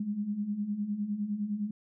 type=beating tone pair; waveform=sine; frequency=200 / 209.8 Hz; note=G3 / G#3; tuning=+35 / +18 cents; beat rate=9.8 Hz; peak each=-37 / -31 dBFS; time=0-1.71 s; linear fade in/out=5 ms; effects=none